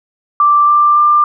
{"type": "tone with pitch steps", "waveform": "sine", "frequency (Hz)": [1174.7, 1182.9, 1191.1], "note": ["D6", "D6", "D6"], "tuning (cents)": [0, 12, 24], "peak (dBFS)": -6, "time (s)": [0.4, 1.24], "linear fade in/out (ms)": 2, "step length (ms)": 280, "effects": []}